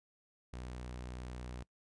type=tone; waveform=sawtooth; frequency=61.74 Hz; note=B1; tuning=in tune; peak=-39 dBFS; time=0.53-1.63 s; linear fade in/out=5 ms; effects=noise-tail reverb RT60 0.1 s tail -23 dB re dry + resampled to 22050 Hz